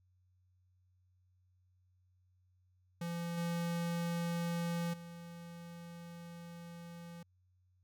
square tone with level steps, 170.4 Hz, F3, 42 cents flat, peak -38 / -35 / -48 dBFS, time 3.01-7.23 s, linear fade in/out 5 ms, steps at 3.37 / 4.93 s, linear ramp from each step 10 ms, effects added 91 Hz sine -69 dBFS peak until 7.83 s

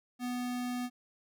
square tone, 246.9 Hz, B3, in tune, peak -34 dBFS, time 0.19-0.9 s, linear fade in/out 50 ms, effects none

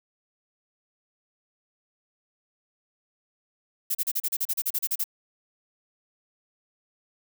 violet noise bursts, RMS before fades -26 dBFS, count 14, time 3.9-5.041 s, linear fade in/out 10 ms, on 49 ms, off 35 ms, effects none

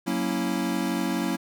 square chord, F# dominant seventh, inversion none, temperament equal, 185 / 233.1 / 277.2 / 329.6 Hz, F#3 / A#3 / C#4 / E4, 0 / 0 / 0 / 0 cents, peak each -31 dBFS, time 0.06-1.37 s, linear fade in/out 20 ms, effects none

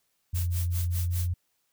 sine tone with pitch glide, 87.2 to 87.86 Hz, F2 to F2, -2 to +11 cents, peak -25 dBFS, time 0.33-1.34 s, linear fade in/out 10 ms, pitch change +13 cents, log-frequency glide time 1.1-1.15 s
blue noise with tremolo, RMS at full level -36 dBFS, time 0.34-1.29 s, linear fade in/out 20 ms, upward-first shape sine, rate 5 Hz, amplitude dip 100%
effects white hiss -74 dBFS RMS until 1.72 s

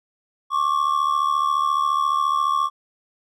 triangle ring-modulated tone, 1124 Hz, C#6, 24 cents sharp, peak -13 dBFS, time 0.5-2.7 s, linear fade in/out 50 ms, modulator 37.2 Hz, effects none

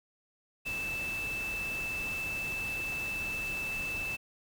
sine tone in noise, 2637 Hz, E7, in tune, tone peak -33 dBFS, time 0.65-4.17 s, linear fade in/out 20 ms, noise pink, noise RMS -43 dBFS, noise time 0.65-4.17 s, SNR +7 dB, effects none

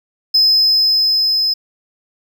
triangle tone with level ramp, 5100 Hz, D#8, 42 cents sharp, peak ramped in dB -7 to -12 dBFS, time 0.34-1.54 s, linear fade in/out 10 ms, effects 8-bit

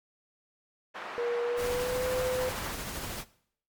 pink band-pass noise, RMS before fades -40 dBFS, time 0.94-2.73 s, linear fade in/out 20 ms, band 660 to 1900 Hz, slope 12 dB/octave
sine tone with pitch glide, 476.5 to 507.8 Hz, A#4 to B4, +38 to +48 cents, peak -28 dBFS, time 1.18-2.49 s, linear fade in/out 0 ms, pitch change +110 cents, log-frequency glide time 1.42-2.07 s
pink noise with tremolo, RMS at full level -36 dBFS, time 1.56-3.25 s, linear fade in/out 50 ms, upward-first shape sine, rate 13 Hz, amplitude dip 25%
effects noise-tail reverb RT60 0.6 s tail -18 dB re dry + MP3 96 kbps

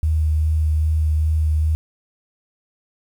sine tone with vibrato, 77.78 Hz, D#2, in tune, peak -15 dBFS, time 0.03-1.75 s, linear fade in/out 0 ms, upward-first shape sine, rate 2.5 Hz, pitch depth 15 cents each way, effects 8-bit

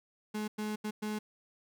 35% pulse tone bursts at uneven times, 212.6 Hz, G#3, 41 cents sharp, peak -32 dBFS, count 4, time 0.34-0.48 / 0.58-0.76 / 0.84-0.91 / 1.02-1.19 s, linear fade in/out 10 ms, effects none

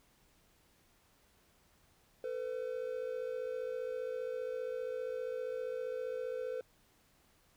triangle tone pair together, 451 / 506.1 Hz, A4 / B4, +43 / +42 cents, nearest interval major second, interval 199 cents, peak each -39 / -36 dBFS, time 2.24-6.61 s, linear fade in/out 2 ms, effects pink hiss -69 dBFS RMS until 7.56 s

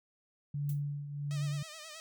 sine tone with tremolo, 144.2 Hz, D3, 31 cents flat, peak -30 dBFS, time 0.54-1.63 s, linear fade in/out 5 ms, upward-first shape triangle, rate 1.4 Hz, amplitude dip 70%
violet noise with exponential decay, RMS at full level -43 dBFS, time 0.69-0.82 s, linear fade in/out 2 ms, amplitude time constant 27 ms
5% pulse tone with vibrato, 625 Hz, D#5, 8 cents sharp, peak -34 dBFS, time 1.31-2 s, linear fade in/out 0 ms, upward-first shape sine, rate 9.4 Hz, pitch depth 74 cents each way
effects none

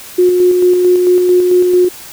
sine tone with tremolo, 360.3 Hz, F#4, 46 cents flat, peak -5 dBFS, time 0.18-1.89 s, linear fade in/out 10 ms, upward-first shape square, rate 4.5 Hz, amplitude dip 30%, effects white hiss -32 dBFS RMS until 2.12 s

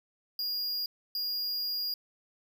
square tone bursts at uneven times, 4843 Hz, D#8, 48 cents flat, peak -31 dBFS, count 2, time 0.39-0.86 / 1.15-1.94 s, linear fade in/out 2 ms, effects none

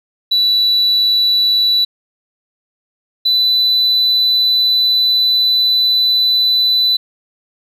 sine tone pair in turn, 3951 / 3992 Hz, B7 / B7, 0 / +18 cents, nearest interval unison, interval 18 cents, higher second, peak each -8 dBFS, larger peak neither, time 0.31-1.85 / 3.25-6.97 s, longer second, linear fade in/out 10 ms, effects tanh soft clip ceiling -8 dBFS + 8-bit

